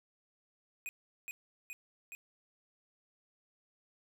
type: tone with echo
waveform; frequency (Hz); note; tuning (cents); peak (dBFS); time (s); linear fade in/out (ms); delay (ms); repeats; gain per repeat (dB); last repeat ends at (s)
square; 2489; D#7; 0; -39; 0.86-0.89; 0; 420; 3; -2; 2.15
effects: none